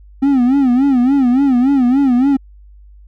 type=tone with vibrato; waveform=triangle; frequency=261.6 Hz; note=C4; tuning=in tune; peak=-7 dBFS; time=0.22-2.37 s; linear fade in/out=10 ms; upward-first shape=sine; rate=3.5 Hz; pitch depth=140 cents each way; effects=added 50 Hz sine -38 dBFS peak until 3.07 s